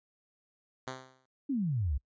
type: tone with exponential decay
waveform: 5% pulse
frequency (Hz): 130.3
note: C3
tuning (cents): -7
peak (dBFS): -24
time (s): 0.87-1.26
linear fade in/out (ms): 5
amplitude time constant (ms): 84
type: exponential sweep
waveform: sine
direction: down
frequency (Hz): 295.9 to 61.2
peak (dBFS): -28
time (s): 1.49-1.98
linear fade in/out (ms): 10
effects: noise-tail reverb RT60 0.1 s tail -25 dB re dry + resampled to 16000 Hz